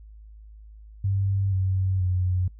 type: tone with pitch steps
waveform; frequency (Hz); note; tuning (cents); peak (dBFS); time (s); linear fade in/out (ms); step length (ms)
sine; 98 / 94.55 / 91.23; G2 / F#2 / F#2; 0 / +38 / -24; -21; 1.04-2.48; 5; 480
effects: noise-tail reverb RT60 0.1 s tail -22 dB re dry + added 53 Hz sine -43 dBFS peak until 2.59 s